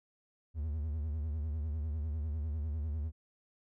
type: tone with vibrato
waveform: triangle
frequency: 76.6 Hz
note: D#2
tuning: 27 cents flat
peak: -31 dBFS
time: 0.54-3.12 s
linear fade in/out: 50 ms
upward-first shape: triangle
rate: 10 Hz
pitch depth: 150 cents each way
effects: none